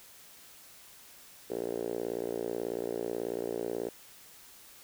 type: tone with band-pass filter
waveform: 5% pulse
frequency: 58.27 Hz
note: A#1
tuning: in tune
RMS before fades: -35 dBFS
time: 1.5-3.89 s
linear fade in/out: 5 ms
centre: 420 Hz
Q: 3.5
effects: white hiss -54 dBFS RMS until 4.83 s